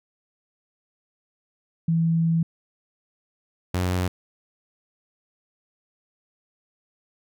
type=tone pair in turn; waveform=sine / sawtooth; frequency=164.81 / 90.7 Hz; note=E3 / F#2; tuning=0 / -34 cents; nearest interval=minor seventh; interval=1034 cents; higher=first; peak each=-18 / -18 dBFS; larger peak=neither; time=1.88-2.43 / 3.74-4.08 s; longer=first; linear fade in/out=5 ms; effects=none